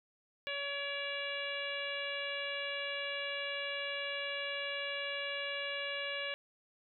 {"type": "harmonic tone with a mistuned harmonic", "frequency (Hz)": 564, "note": "C#5", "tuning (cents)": 30, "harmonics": [1, 2, 3, 4, 5, 6, 7], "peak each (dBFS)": [-42, -49, -42, -42, -42, -46, -51], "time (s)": [0.47, 6.34], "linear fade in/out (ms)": 0, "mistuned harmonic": 4, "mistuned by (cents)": 46, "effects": []}